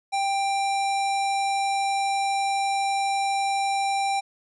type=tone; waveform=square; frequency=789 Hz; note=G5; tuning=11 cents sharp; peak=-23 dBFS; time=0.12-4.21 s; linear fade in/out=20 ms; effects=resampled to 24000 Hz